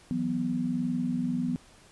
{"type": "chord", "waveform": "sine", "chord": "E suspended second", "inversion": "none", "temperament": "equal", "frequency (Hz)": [164.81, 185, 246.9], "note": ["E3", "F#3", "B3"], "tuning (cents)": [0, 0, 0], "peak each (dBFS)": [-34, -33, -28], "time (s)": [0.11, 1.56], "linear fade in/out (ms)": 0, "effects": ["pink hiss -56 dBFS RMS until 1.91 s", "resampled to 24000 Hz"]}